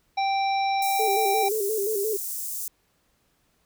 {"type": "harmonic tone", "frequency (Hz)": 783, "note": "G5", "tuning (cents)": -2, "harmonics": [1, 3, 5, 7], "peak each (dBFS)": [-22, -32, -36, -39], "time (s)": [0.17, 1.49], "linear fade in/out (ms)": 10}
{"type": "high-pass noise", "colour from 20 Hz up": "white", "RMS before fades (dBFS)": -32, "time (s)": [0.82, 2.68], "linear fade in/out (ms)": 2, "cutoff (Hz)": 6500, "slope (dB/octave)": 24}
{"type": "tone with vibrato", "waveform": "sine", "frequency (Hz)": 417.1, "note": "G#4", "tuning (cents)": 7, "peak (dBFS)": -24, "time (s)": [0.99, 2.17], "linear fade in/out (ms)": 10, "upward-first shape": "square", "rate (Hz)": 5.7, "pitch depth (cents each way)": 79}
{"effects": ["pink hiss -68 dBFS RMS until 3.65 s"]}